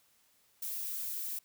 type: noise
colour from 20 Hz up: violet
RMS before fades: -38 dBFS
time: 0.62-1.39 s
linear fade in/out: 5 ms
effects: white hiss -69 dBFS RMS until 1.44 s